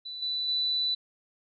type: tone with level steps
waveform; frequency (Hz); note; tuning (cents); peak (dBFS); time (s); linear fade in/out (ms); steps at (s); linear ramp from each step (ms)
sine; 3978; B7; +12; -36 / -28 / -25; 0.05-0.95; 10; 0.22 / 0.48; 5
effects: none